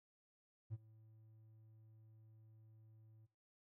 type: tone with ADSR envelope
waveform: triangle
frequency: 110 Hz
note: A2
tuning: in tune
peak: -38 dBFS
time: 0.7-3.27 s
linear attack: 34 ms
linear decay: 34 ms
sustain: -22 dB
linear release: 23 ms
effects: noise-tail reverb RT60 0.3 s tail -21 dB re dry + tanh soft clip ceiling -35 dBFS